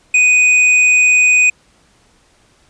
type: tone with tanh clipping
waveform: sine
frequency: 2489 Hz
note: D#7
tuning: in tune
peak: -9 dBFS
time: 0.14-1.5 s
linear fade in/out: 5 ms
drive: 11 dB
effects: pink hiss -53 dBFS RMS until 2.69 s + resampled to 22050 Hz